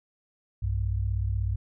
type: tone pair together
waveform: sine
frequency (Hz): 61.74 / 98.13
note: B1 / G2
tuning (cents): 0 / +2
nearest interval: minor sixth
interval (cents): 802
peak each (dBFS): -28 / -27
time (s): 0.62-1.56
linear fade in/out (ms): 10
effects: none